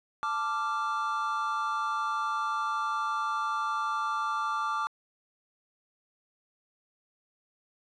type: chord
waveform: triangle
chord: D minor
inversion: second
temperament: equal with one note detuned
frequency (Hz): 880 / 1174.7 / 1386.5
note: A5 / D6 / F6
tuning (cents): 0 / 0 / -13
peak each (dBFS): -33 / -28 / -33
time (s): 0.23-4.87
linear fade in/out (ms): 0
effects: resampled to 22050 Hz